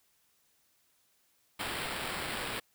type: noise with sample-and-hold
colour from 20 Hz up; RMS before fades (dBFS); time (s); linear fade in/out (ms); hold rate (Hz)
blue; -37; 1.59-2.6; 10; 6300
effects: white hiss -71 dBFS RMS until 2.74 s